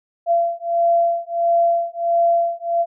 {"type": "beating tone pair", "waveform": "sine", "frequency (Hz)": [681, 682.5], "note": ["F5", "F5"], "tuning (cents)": [-44, -40], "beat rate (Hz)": 1.5, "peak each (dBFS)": -18, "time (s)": [0.26, 2.86], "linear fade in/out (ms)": 50, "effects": []}